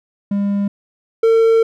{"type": "tone pair in turn", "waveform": "triangle", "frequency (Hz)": [201.1, 452.5], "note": ["G3", "A4"], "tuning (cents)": [44, 48], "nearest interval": "octave + major second", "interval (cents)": 1404, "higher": "second", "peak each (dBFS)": [-13, -7], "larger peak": "second", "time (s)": [[0.31, 0.68], [1.23, 1.63]], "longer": "second", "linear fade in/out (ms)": 5, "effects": []}